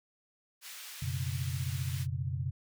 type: high-pass noise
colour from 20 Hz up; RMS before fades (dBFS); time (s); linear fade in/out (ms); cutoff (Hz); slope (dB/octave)
pink; -46; 0.61-2.07; 50; 2000; 12
type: chord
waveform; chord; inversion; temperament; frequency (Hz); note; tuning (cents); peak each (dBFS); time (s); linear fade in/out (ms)
sine; F# suspended fourth; none; equal with one note detuned; 90.96 / 123.47 / 138.59; F#2 / B2 / C#3; -29 / 0 / 0; -36; 1.02-2.51; 5
effects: none